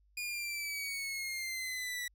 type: exponential sweep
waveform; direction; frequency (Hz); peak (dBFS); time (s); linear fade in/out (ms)
sawtooth; down; 2446 to 1947; -33; 0.17-2.08; 5
effects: added 50 Hz sine -65 dBFS peak until 2.14 s